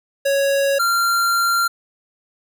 square tone pair in turn, 554.4 / 1381 Hz, C#5 / F6, 0 / -20 cents, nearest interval octave + major third, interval 1580 cents, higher second, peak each -16 dBFS, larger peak neither, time 0.25-0.79 / 0.79-1.68 s, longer second, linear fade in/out 10 ms, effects none

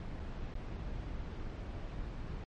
brown noise with dropouts, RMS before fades -41 dBFS, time 0-2.44 s, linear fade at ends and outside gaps 1 ms, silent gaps 0.195-0.199 / 0.54-0.553 s, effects low-pass 4000 Hz 12 dB/octave + MP3 48 kbps

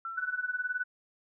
sine tone with exponential decay, 1346 Hz, E6, 36 cents sharp, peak -33 dBFS, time 0.05-0.79 s, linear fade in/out 2 ms, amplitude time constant 160 ms
sine tone with tremolo, 1489 Hz, F#6, 11 cents sharp, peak -27 dBFS, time 0.17-0.84 s, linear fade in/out 10 ms, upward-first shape sine, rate 19 Hz, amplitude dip 85%
effects none

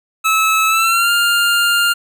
25% pulse tone with pitch glide, 1300 to 1401.4 Hz, E6 to F6, -24 to +6 cents, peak -8 dBFS, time 0.24-1.94 s, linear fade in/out 20 ms, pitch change +130 cents, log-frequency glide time 0.67-1.11 s, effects none

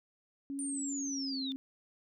sine tone with pitch glide, 277.2 to 266.7 Hz, C#4 to C4, 0 to +33 cents, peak -36 dBFS, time 0.5-1.56 s, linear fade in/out 0 ms, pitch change -67 cents, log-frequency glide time 1.05-1.42 s
sine linear sweep, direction down, 9190 to 3520 Hz, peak -37 dBFS, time 0.59-1.52 s, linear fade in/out 0 ms
effects none

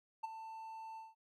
triangle tone with ADSR envelope, 890 Hz, A5, 20 cents sharp, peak -33 dBFS, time 0.23-1.15 s, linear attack 13 ms, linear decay 18 ms, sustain -11 dB, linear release 180 ms, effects none

